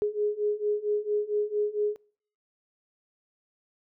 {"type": "beating tone pair", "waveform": "sine", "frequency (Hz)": [415.3, 419.7], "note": ["G#4", "G#4"], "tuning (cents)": [0, 18], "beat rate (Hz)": 4.4, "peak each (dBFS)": [-29, -27], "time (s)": [0.02, 1.96], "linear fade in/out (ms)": 0, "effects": ["noise-tail reverb RT60 0.5 s tail -23 dB re dry"]}